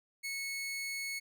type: tone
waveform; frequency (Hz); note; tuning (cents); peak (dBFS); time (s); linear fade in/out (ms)
sawtooth; 2200; C#7; -14; -33; 0.23-1.2; 20
effects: none